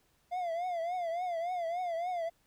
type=tone with vibrato; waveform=triangle; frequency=695 Hz; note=F5; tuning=9 cents flat; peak=-30 dBFS; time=0.31-2.3 s; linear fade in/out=20 ms; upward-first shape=triangle; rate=3.5 Hz; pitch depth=120 cents each way; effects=pink hiss -71 dBFS RMS until 2.46 s